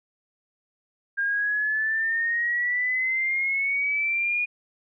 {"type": "exponential sweep", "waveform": "sine", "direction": "up", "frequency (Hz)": [1605, 2454], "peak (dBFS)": -22, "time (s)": [1.17, 4.46], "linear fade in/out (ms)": 20, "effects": []}